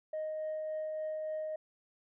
sine tone with tremolo, 622.3 Hz, D#5, in tune, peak -32 dBFS, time 0.13-1.56 s, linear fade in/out 5 ms, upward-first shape triangle, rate 3.5 Hz, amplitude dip 25%, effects tanh soft clip ceiling -32 dBFS

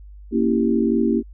sine chord, A# diminished seventh, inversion none, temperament equal, 233.1 / 277.2 / 329.6 / 392 Hz, A#3 / C#4 / E4 / G4, 0 / 0 / 0 / 0 cents, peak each -19 / -23 / -22 / -23 dBFS, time 0.31-1.23 s, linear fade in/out 50 ms, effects added 50 Hz sine -38 dBFS peak until 1.33 s

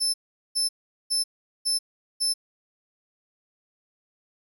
30% pulse tone bursts, 5274 Hz, E8, in tune, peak -18 dBFS, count 5, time 0-2.34 s, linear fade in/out 20 ms, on 140 ms, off 410 ms, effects 10-bit

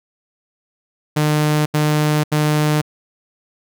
sawtooth tone bursts, 151.2 Hz, D#3, 49 cents flat, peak -10 dBFS, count 3, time 1.16-2.816 s, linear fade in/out 10 ms, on 500 ms, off 78 ms, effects none

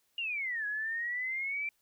sine exponential two-way sweep, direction down then up, 2865 to 1661.2 to 2355 Hz, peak -32 dBFS, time 0.18-1.69 s, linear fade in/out 2 ms, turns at 0.66 s, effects white hiss -74 dBFS RMS until 1.81 s

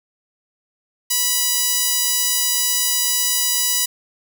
sawtooth tone with high-pass filter, 982 Hz, B5, 10 cents flat, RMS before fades -19 dBFS, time 1.1-3.86 s, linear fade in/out 10 ms, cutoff 5500 Hz, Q 0.68, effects none

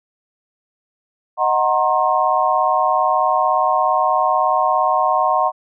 sine chord, C half-diminished seventh, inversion first, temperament equal with one note detuned, 622.3 / 740 / 932.3 / 1069.1 Hz, Eb5 / Gb5 / Bb5 / C6, 0 / 0 / 0 / +37 cents, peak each -21 / -18 / -20 / -18 dBFS, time 1.37-5.52 s, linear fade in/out 50 ms, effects none

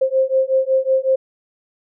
sine beating tone pair, 525 / 530.4 Hz, C5 / C5, +6 / +23 cents, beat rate 5.4 Hz, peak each -17 dBFS, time 0.01-1.16 s, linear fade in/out 10 ms, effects none

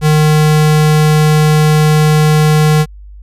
square tone, 153.1 Hz, D#3, 28 cents flat, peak -7 dBFS, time 0.01-2.86 s, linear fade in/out 50 ms, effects added 50 Hz sine -30 dBFS peak until 3.22 s + resampled to 32000 Hz

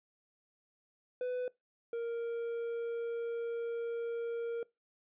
triangle tone pair in turn, 499.3 / 466.2 Hz, B4 / A#4, +19 / 0 cents, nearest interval minor second, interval 119 cents, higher first, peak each -31 / -32 dBFS, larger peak first, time 1.21-1.48 / 1.93-4.63 s, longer second, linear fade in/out 2 ms, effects noise-tail reverb RT60 0.2 s tail -22 dB re dry + resampled to 8000 Hz

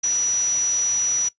sine tone in noise, 5870 Hz, F#8, 15 cents flat, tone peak -19 dBFS, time 0.03-1.29 s, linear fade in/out 10 ms, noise white, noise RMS -33 dBFS, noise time 0.03-1.29 s, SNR +11 dB, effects noise-tail reverb RT60 0.1 s tail -17 dB re dry + resampled to 16000 Hz

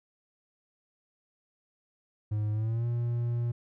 triangle tone with pitch glide, 106 to 118.98 Hz, G#2 to A#2, +36 to +36 cents, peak -25 dBFS, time 2.31-3.52 s, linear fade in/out 10 ms, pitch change +200 cents, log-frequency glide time 2.52-2.86 s, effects none

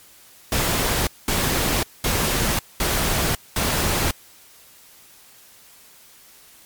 pink noise bursts, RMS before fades -21 dBFS, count 5, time 0.52-4.11 s, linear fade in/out 2 ms, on 550 ms, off 210 ms, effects white hiss -49 dBFS RMS until 6.65 s + MP3 96 kbps

